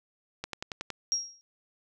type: click train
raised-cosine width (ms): 0.2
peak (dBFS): -17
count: 6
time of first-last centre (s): 0.44-0.903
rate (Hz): 10.8
type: tone with exponential decay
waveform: sine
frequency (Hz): 5610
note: F8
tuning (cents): +7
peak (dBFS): -22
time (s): 1.12-1.41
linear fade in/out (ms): 0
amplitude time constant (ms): 63
effects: none